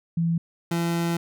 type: tone pair in turn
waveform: sine / 30% pulse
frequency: 167.1 / 169.33 Hz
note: E3 / E3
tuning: +24 / +47 cents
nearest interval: unison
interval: 23 cents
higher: second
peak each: -20 dBFS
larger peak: neither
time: 0.17-0.38 / 0.71-1.17 s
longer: second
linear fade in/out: 5 ms
effects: none